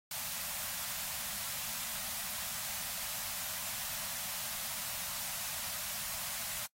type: band-stop noise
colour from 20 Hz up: white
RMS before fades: -39 dBFS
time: 0.11-6.66 s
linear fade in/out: 2 ms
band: 240 to 550 Hz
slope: 96 dB/octave
effects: noise-tail reverb RT60 0.1 s tail -23 dB re dry + AAC 48 kbps